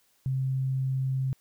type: tone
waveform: sine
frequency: 132.3 Hz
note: C3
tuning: 20 cents sharp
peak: -25 dBFS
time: 0.26-1.33 s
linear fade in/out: 0 ms
effects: white hiss -67 dBFS RMS until 1.4 s